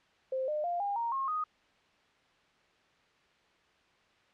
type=tone with pitch steps; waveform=sine; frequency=523.3 / 604.6 / 698.5 / 807 / 932.4 / 1077.3 / 1244.6 Hz; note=C5 / D#5 / F5 / G#5 / A#5 / C#6 / D#6; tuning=0 / -50 / 0 / -50 / 0 / -50 / 0 cents; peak=-30 dBFS; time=0.32-1.44 s; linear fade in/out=5 ms; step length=160 ms; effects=white hiss -66 dBFS RMS until 4.33 s + low-pass 3000 Hz 12 dB/octave